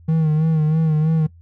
triangle tone with vibrato, 157.1 Hz, D#3, 17 cents sharp, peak -12 dBFS, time 0.08-1.27 s, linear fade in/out 10 ms, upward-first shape sine, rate 3.1 Hz, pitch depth 51 cents each way, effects noise-tail reverb RT60 0.1 s tail -20 dB re dry + added 84 Hz sine -43 dBFS peak until 1.41 s

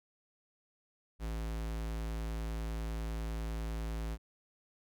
square tone, 55 Hz, A1, in tune, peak -36 dBFS, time 1.19-4.18 s, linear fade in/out 50 ms, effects none

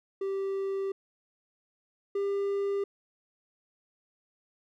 triangle tone pair in turn, 390 / 398.9 Hz, G4 / G4, -9 / +30 cents, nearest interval unison, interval 39 cents, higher second, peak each -27 / -25 dBFS, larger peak second, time 0.21-0.92 / 2.15-2.84 s, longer first, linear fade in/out 5 ms, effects none

